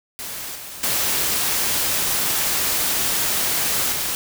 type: noise with level steps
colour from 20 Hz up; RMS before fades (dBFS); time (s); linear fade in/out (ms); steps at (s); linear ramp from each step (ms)
white; -31 / -35 / -21 / -24; 0.19-4.15; 0; 0.55 / 0.83 / 3.92; 5
effects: none